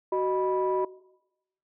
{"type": "tone cluster", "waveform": "sine", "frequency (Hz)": [374.5, 618, 981], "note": ["F#4", "D#5", "B5"], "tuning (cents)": [21, -12, -12], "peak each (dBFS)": [-25, -30, -29], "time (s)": [0.12, 0.85], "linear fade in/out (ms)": 5, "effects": ["noise-tail reverb RT60 0.9 s tail -20 dB re dry", "tanh soft clip ceiling -16 dBFS"]}